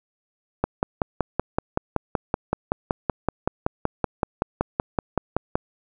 click train, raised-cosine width 1 ms, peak -6 dBFS, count 27, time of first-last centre 0.64-5.555 s, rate 5.29 Hz, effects none

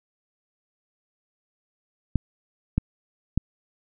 clicks, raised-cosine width 5 ms, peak -8 dBFS, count 3, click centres 2.157 / 2.78 / 3.376 s, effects none

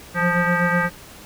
sine tone with frequency modulation, 876 Hz, A5, 8 cents flat, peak -16 dBFS, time 0.14-0.9 s, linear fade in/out 50 ms, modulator 352 Hz, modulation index 3, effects pink hiss -42 dBFS RMS until 1.25 s

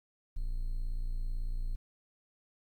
triangle tone, 29.02 Hz, A#0, 7 cents flat, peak -29 dBFS, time 0.36-1.76 s, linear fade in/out 10 ms, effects 11-bit

